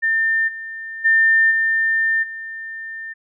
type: tone with level steps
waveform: sine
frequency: 1800 Hz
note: A6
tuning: 39 cents sharp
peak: -15 / -28 / -11 / -15 / -28 dBFS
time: 0.02-3.14 s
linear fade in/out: 20 ms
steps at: 0.47 / 1.04 / 1.5 / 2.22 s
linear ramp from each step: 20 ms
effects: none